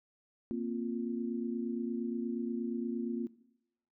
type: chord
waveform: sine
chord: Bb suspended second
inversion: none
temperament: equal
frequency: 233.1 / 261.6 / 349.2 Hz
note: Bb3 / C4 / F4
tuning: 0 / 0 / 0 cents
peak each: -35 / -39 / -39 dBFS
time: 0.51-3.27 s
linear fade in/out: 0 ms
effects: noise-tail reverb RT60 0.8 s tail -19 dB re dry